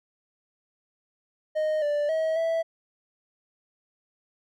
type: tone with pitch steps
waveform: triangle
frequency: 619 / 587 / 639 / 657 Hz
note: D#5 / D5 / D#5 / E5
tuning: -9 / -1 / +46 / -6 cents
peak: -21 dBFS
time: 1.55-2.63 s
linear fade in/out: 20 ms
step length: 270 ms
effects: none